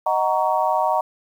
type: chord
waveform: sine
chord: D# minor seventh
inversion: none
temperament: just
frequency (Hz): 622.3 / 746.7 / 933.4 / 1120.1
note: D#5 / F#5 / A#5 / C#6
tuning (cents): 0 / +16 / +2 / +18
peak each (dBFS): -23 / -22 / -21 / -26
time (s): 0.06-1.01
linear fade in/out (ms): 5
effects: 8-bit